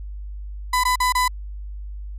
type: tone with dropouts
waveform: 35% pulse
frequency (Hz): 1001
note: B5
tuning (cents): +23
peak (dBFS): -15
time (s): 0.73-1.28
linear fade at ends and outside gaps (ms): 5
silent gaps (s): 0.837-0.851 / 0.958-1.001 / 1.124-1.15
effects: added 50 Hz sine -30 dBFS peak until 2.18 s + resampled to 32000 Hz